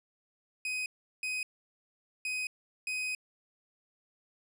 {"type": "tone bursts at uneven times", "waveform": "40% pulse", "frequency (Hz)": 2509, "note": "D#7", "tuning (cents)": 14, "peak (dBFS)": -31, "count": 4, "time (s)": [[0.65, 0.86], [1.23, 1.43], [2.25, 2.47], [2.87, 3.15]], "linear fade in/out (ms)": 2, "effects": ["low-pass 12000 Hz 12 dB/octave"]}